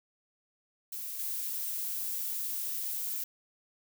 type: noise with level steps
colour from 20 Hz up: violet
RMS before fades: -39 / -35 dBFS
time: 0.92-3.24 s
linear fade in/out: 5 ms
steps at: 1.19 s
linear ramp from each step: 5 ms
effects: none